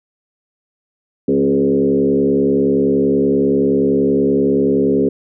sine tone with frequency modulation, 337.6 Hz, E4, 41 cents sharp, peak -11 dBFS, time 1.28-5.09 s, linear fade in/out 5 ms, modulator 70.5 Hz, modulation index 1.9, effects none

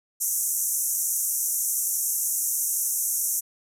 white band-pass noise, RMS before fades -26 dBFS, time 0.2-3.41 s, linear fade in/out 20 ms, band 5800 to 14000 Hz, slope 96 dB/octave, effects none

